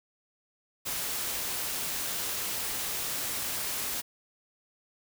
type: noise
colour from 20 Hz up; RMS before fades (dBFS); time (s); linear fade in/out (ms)
white; -33; 0.85-4.02; 20
effects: none